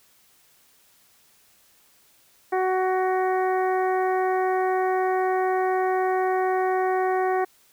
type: harmonic tone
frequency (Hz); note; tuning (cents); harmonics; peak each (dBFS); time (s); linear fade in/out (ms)
373; F#4; +14; 1 / 2 / 3 / 4 / 5 / 6; -23 / -24 / -32 / -36 / -34 / -44; 2.52-7.45; 10
effects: white hiss -59 dBFS RMS until 7.72 s